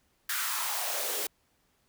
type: noise with high-pass filter sweep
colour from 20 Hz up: white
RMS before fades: -32 dBFS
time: 0.29-1.27 s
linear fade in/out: 5 ms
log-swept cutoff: 1600 to 380 Hz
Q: 3.4
effects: pink hiss -71 dBFS RMS until 1.88 s